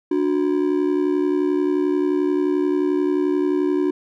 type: ring-modulated tone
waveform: triangle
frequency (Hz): 329.6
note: E4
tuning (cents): 0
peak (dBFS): -12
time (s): 0.11-3.91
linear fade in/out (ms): 5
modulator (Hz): 35.7
effects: none